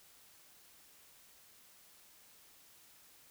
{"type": "silence", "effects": ["white hiss -62 dBFS RMS until 3.3 s"]}